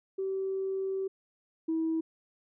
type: tone pair in turn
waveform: sine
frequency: 384.5 / 323.3 Hz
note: G4 / E4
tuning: -33 / -34 cents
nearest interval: minor third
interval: 301 cents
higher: first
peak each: -29 / -26 dBFS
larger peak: second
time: 0.18-1.08 / 1.68-2.01 s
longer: first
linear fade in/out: 10 ms
effects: tanh soft clip ceiling -23 dBFS